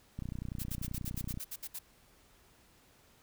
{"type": "click train", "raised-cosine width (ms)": 5, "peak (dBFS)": -27, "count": 37, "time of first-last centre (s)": [0.19, 1.374], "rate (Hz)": 30.4}
{"type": "noise bursts", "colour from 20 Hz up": "blue", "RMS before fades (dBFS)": -41, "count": 11, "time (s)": [0.59, 1.791], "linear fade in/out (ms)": 10, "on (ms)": 51, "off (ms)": 64}
{"effects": ["pink hiss -64 dBFS RMS until 3.22 s"]}